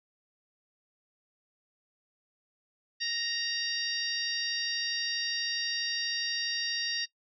harmonic tone, 932.3 Hz, A#5, in tune, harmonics 2 / 3 / 4 / 5 / 6, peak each -37 / -38 / -37 / -34 / -37 dBFS, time 3-7.06 s, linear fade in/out 20 ms, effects noise-tail reverb RT60 0.1 s tail -19 dB re dry

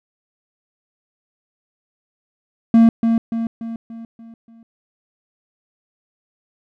triangle tone with echo, 228.5 Hz, A#3, 34 cents flat, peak -5 dBFS, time 2.74-2.89 s, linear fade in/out 2 ms, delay 290 ms, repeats 6, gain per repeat -6 dB, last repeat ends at 4.63 s, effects none

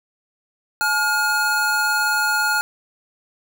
square tone pair together, 851 / 1424.4 Hz, G#5 / F6, +42 / +34 cents, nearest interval major sixth, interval 892 cents, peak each -24 / -19 dBFS, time 0.81-2.61 s, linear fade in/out 0 ms, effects none

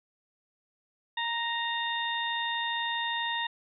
harmonic tone with a mistuned harmonic, 932.3 Hz, A#5, in tune, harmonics 1 / 2 / 3 / 4, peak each -33 / -33 / -39 / -34 dBFS, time 1.17-3.47 s, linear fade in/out 5 ms, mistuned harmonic 4, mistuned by -35 cents, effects none

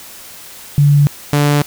sine / sawtooth tone pair in turn, 144.1 / 145.77 Hz, D3 / D3, -33 / -13 cents, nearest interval unison, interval 20 cents, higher second, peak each -6 dBFS, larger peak neither, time 0.78-1.07 / 1.33-1.62 s, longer neither, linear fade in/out 0 ms, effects white hiss -35 dBFS RMS until 1.66 s

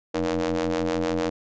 sawtooth ring-modulated tone, 86.4 Hz, F2, 18 cents flat, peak -16 dBFS, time 0.14-1.3 s, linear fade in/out 10 ms, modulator 392 Hz, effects resampled to 16000 Hz

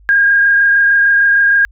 sine tone with frequency modulation, 1620 Hz, G#6, 43 cents flat, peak -7 dBFS, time 0.09-1.65 s, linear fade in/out 0 ms, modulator 26.5 Hz, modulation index 0.86, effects added 50 Hz sine -41 dBFS peak until 1.71 s

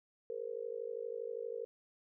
sine tone with amplitude modulation, 466.2 Hz, A#4, in tune, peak -34 dBFS, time 0.3-1.65 s, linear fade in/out 0 ms, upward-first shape sine, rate 52.5 Hz, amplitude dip 100%, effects none

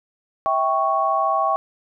sine chord, C# diminished, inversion first, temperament equal with one note detuned, 650.6 / 784 / 1108.7 Hz, E5 / G5 / C#6, -23 / 0 / 0 cents, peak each -23 / -22 / -20 dBFS, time 0.46-1.56 s, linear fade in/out 0 ms, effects none

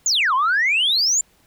sine exponential two-way sweep, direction down then up, 7360 to 987.8 to 7360 Hz, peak -14 dBFS, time 0.06-1.21 s, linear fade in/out 2 ms, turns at 0.34 s, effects tanh soft clip ceiling -12 dBFS + pink hiss -58 dBFS RMS until 1.46 s

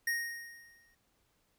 square tone with exponential decay, 1864.7 Hz, A#6, in tune, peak -29 dBFS, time 0.07-0.95 s, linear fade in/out 5 ms, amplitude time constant 190 ms, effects pink hiss -74 dBFS RMS until 1.58 s

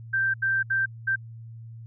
sine tone bursts at uneven times, 1568 Hz, G6, in tune, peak -21 dBFS, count 4, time 0.13-0.34 / 0.42-0.63 / 0.7-0.86 / 1.07-1.16 s, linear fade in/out 10 ms, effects added 114 Hz sine -39 dBFS peak until 1.86 s

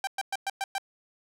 sawtooth tone bursts, 784 Hz, G5, in tune, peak -24 dBFS, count 6, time 0.04-0.782 s, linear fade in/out 2 ms, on 32 ms, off 110 ms, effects low-pass 12000 Hz 12 dB/octave

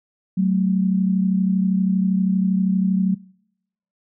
sine tone pair together, 187.41 / 220 Hz, F#3 / A3, +22 / 0 cents, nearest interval minor third, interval 278 cents, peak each -16 / -24 dBFS, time 0.37-3.15 s, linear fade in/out 10 ms, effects noise-tail reverb RT60 0.8 s tail -26 dB re dry

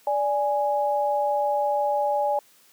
sine tone pair together, 584.2 / 830 Hz, D5 / G#5, -9 / -1 cents, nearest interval tritone, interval 608 cents, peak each -24 / -23 dBFS, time 0.07-2.39 s, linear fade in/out 2 ms, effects white hiss -57 dBFS RMS until 2.72 s + high-pass 150 Hz 12 dB/octave

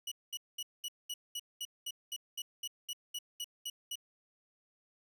sawtooth tone bursts, 2930 Hz, F#7, 18 cents flat, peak -34 dBFS, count 16, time 0.07-3.956 s, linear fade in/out 5 ms, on 46 ms, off 210 ms, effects none

